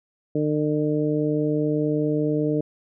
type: harmonic tone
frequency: 150.8 Hz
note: D3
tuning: 46 cents sharp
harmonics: 1 / 2 / 3 / 4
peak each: -26 / -23 / -25 / -31 dBFS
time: 0.35-2.61 s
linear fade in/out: 5 ms
effects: none